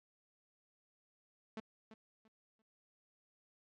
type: tone with echo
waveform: sawtooth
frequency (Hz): 220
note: A3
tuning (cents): 0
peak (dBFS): -38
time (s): 1.57-1.6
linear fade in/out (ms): 2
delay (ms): 340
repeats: 3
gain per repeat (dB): -12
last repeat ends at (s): 2.62
effects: low-pass 4000 Hz 12 dB/octave + AAC 48 kbps